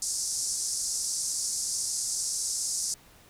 pink band-pass noise, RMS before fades -31 dBFS, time 0.02-2.94 s, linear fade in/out 2 ms, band 5100 to 10000 Hz, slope 48 dB/octave, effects pink hiss -56 dBFS RMS until 3.29 s

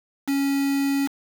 triangle tone with quantisation, 277.2 Hz, C#4, in tune, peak -18 dBFS, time 0.27-1.08 s, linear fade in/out 20 ms, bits 5, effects none

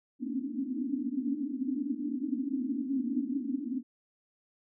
white band-pass noise, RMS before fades -33 dBFS, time 0.19-3.83 s, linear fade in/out 50 ms, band 240 to 290 Hz, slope 96 dB/octave, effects none

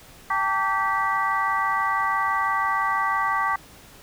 sine tone cluster, 786 / 892 / 1153 / 1560 / 1956 Hz, G5 / A5 / D6 / G6 / B6, +4 / +23 / -32 / -9 / -17 cents, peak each -30 / -28 / -23 / -31 / -28 dBFS, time 0.3-3.56 s, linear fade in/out 5 ms, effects pink hiss -48 dBFS RMS until 4.02 s

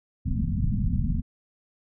pink low-pass noise, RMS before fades -25 dBFS, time 0.25-1.22 s, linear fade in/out 20 ms, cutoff 250 Hz, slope 96 dB/octave, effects none

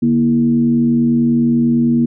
sine tone with frequency modulation, 237.4 Hz, A#3, 32 cents sharp, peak -10 dBFS, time 0.02-2.06 s, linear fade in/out 10 ms, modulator 89.2 Hz, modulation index 0.62, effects none

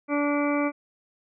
harmonic tone, 290 Hz, D4, 22 cents flat, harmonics 1 / 2 / 3 / 4 / 5 / 7 / 8, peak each -24 / -28 / -35 / -32 / -37 / -37 / -34 dBFS, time 0.08-0.72 s, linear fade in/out 50 ms, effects none

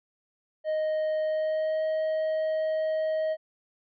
triangle tone with pitch glide, 622.3 to 629.5 Hz, D#5 to D#5, 0 to +20 cents, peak -23 dBFS, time 0.64-3.37 s, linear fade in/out 50 ms, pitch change +20 cents, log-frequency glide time 1.23-1.83 s, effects resampled to 11025 Hz

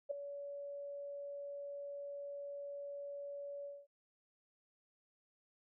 sine tone with ADSR envelope, 568 Hz, C#5, 42 cents sharp, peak -32 dBFS, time 0.09-3.87 s, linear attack 21 ms, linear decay 5 ms, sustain -11 dB, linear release 220 ms, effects none

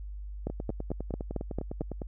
two click trains, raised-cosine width 2 ms, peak -22 / -18 dBFS, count 16 / 7, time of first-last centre 0.5-2.018 / 0.47-1.809 s, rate 9.88 / 4.48 Hz, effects added 50 Hz sine -37 dBFS peak until 2.07 s

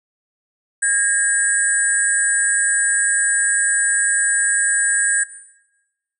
sine tone cluster, 1632 / 1830 / 7930 / 8950 Hz, G#6 / A#6 / B8 / C#9, -31 / -32 / +6 / +16 cents, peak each -19 / -28 / -20 / -19 dBFS, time 0.82-5.24 s, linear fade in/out 10 ms, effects noise-tail reverb RT60 1.0 s tail -17 dB re dry

